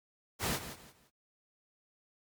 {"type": "noise with echo", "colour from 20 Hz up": "pink", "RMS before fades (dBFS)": -33, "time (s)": [0.39, 0.6], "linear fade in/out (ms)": 50, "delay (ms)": 170, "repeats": 3, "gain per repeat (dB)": -11, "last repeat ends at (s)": 1.11, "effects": ["high-pass 60 Hz 12 dB/octave", "Opus 48 kbps"]}